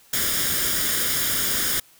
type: noise with comb filter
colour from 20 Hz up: white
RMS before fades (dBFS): -23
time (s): 0.13-1.8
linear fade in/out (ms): 5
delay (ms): 0.58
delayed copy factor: +0.65
effects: white hiss -54 dBFS RMS until 1.99 s